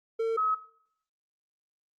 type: tone pair in turn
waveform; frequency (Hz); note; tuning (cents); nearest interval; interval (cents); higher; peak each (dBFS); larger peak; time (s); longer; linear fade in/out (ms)
triangle / sine; 452.2 / 1279; A4 / D#6; +47 / +47; octave + tritone; 1800; second; -23 / -24; first; 0.19-0.37 / 0.37-0.55; neither; 10
effects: noise-tail reverb RT60 0.6 s tail -17 dB re dry + Opus 48 kbps